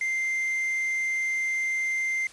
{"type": "tone", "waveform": "triangle", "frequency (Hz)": 2090, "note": "C7", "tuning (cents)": -2, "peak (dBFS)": -23, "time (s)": [0.01, 2.27], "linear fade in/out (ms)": 2, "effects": ["white hiss -49 dBFS RMS until 2.32 s", "resampled to 22050 Hz"]}